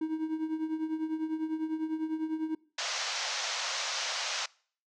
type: tone with tremolo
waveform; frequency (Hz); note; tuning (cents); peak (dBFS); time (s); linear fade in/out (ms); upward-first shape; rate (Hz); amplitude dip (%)
triangle; 316; D#4; +27; -25; 0.01-2.55; 5; triangle; 10; 75
type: band-pass noise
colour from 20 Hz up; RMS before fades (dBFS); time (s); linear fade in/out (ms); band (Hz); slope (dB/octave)
white; -34; 2.78-4.46; 5; 530 to 6400; 48
effects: noise-tail reverb RT60 0.5 s tail -24 dB re dry